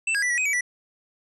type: tone with pitch steps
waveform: square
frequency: 2664 / 1640 / 1973 / 1930 / 2515 / 2281 / 1962 Hz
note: E7 / G#6 / B6 / B6 / D#7 / C#7 / B6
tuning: +18 / -22 / -2 / -40 / +18 / +49 / -12 cents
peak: -22 dBFS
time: 0.07-0.609 s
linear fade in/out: 5 ms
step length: 77 ms
effects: resampled to 24000 Hz